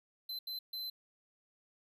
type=tone bursts at uneven times; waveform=square; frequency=4062 Hz; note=B7; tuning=48 cents sharp; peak=-39 dBFS; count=3; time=0.29-0.39 / 0.47-0.59 / 0.73-0.9 s; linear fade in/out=5 ms; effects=none